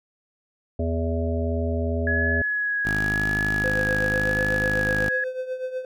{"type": "harmonic tone", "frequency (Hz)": 82.41, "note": "E2", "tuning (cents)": 0, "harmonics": [1, 3, 5, 7, 8], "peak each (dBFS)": [-24, -29, -31, -32, -33], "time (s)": [0.79, 2.42], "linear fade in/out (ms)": 5}
{"type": "tone with vibrato", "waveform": "sine", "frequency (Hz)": 1680, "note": "G#6", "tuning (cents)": 19, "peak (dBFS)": -22, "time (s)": [2.07, 5.24], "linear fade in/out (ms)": 2, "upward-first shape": "sine", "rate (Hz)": 0.94, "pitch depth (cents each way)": 20}
{"type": "tone", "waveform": "10% pulse", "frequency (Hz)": 52, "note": "G#1", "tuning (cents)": 3, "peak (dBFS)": -18, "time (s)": [2.85, 5.09], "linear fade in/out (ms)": 5}
{"type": "tone with tremolo", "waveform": "triangle", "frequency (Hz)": 513, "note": "C5", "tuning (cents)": -34, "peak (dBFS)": -22, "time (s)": [3.64, 5.85], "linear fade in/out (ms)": 2, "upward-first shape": "triangle", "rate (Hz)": 8.1, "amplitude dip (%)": 75}
{"effects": []}